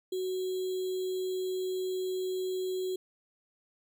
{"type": "tone with sample-and-hold", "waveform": "sine", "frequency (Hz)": 371.7, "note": "F#4", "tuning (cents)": 8, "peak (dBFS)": -30, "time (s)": [0.12, 2.96], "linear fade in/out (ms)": 5, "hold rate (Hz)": 3675, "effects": []}